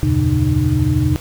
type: tone cluster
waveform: sine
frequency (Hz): 76.7 / 89.4 / 119.4 / 139.6 / 305.2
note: D#2 / F2 / A#2 / C#3 / D#4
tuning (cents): -24 / +41 / +42 / +13 / -33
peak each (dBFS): -21 / -20 / -18 / -18 / -19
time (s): 0.03-1.16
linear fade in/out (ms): 0
effects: pink hiss -36 dBFS RMS until 1.2 s